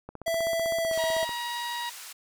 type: click train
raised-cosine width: 1 ms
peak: -25 dBFS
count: 20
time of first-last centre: 0.09-1.293 s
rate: 15.8 Hz
type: tone with pitch glide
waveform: square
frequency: 663 to 649.7 Hz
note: E5 to E5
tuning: +10 to -25 cents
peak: -26 dBFS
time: 0.26-1.25 s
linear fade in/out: 10 ms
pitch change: -35 cents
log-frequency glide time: 0.81-0.95 s
type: band-pass noise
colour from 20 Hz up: white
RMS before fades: -43 dBFS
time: 0.92-2.13 s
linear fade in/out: 10 ms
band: 980 to 11000 Hz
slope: 12 dB/octave
type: harmonic tone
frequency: 953 Hz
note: A#5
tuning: 38 cents sharp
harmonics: 1 / 2 / 3 / 4 / 5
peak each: -33 / -37 / -42 / -38 / -45 dBFS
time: 0.98-1.9 s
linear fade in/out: 10 ms
effects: none